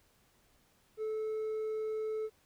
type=tone with hard clipping; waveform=sine; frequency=435.2 Hz; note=A4; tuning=19 cents flat; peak=-34 dBFS; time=0.97-2.3 s; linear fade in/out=50 ms; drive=2 dB; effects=pink hiss -69 dBFS RMS until 2.45 s